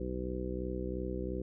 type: harmonic tone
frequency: 62.9 Hz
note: B1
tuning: 32 cents sharp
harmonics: 1 / 2 / 3 / 4 / 5 / 6 / 7 / 8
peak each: -39 / -47 / -41 / -48 / -42 / -40 / -52 / -43 dBFS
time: 0-1.42 s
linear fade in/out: 5 ms
effects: none